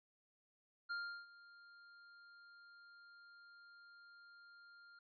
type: tone with ADSR envelope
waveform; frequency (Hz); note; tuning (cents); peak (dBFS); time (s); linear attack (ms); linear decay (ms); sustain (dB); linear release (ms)
square; 1400; F6; +4; -40; 0.89-4.99; 21; 350; -20; 4
effects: resampled to 11025 Hz